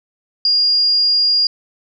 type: tone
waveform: sine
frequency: 4833 Hz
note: D8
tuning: 49 cents sharp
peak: -11 dBFS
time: 0.45-1.47 s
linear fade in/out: 2 ms
effects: none